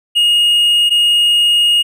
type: tone pair in turn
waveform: triangle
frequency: 2863 / 2863 Hz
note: F7 / F7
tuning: +42 / +42 cents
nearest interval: unison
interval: 0 cents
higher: neither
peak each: -7 dBFS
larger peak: neither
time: 0.15-0.9 / 0.9-1.83 s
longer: second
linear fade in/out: 20 ms
effects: none